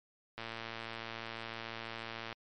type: click train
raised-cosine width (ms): 0.3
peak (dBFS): -25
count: 223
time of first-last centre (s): 0.38-2.327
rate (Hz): 114
effects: MP3 48 kbps